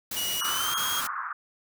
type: noise bursts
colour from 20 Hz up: white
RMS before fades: -33 dBFS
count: 3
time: 0.11-1.072 s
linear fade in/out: 5 ms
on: 300 ms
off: 31 ms
type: tone with pitch glide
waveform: sawtooth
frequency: 2914 to 3252 Hz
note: F#7 to G#7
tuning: -27 to -37 cents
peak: -26 dBFS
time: 0.16-1.01 s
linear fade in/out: 10 ms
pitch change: +190 cents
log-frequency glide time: 0.46-0.76 s
type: band-pass noise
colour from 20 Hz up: pink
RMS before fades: -33 dBFS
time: 0.41-1.33 s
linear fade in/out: 5 ms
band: 1100 to 1500 Hz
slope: 48 dB/octave
effects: none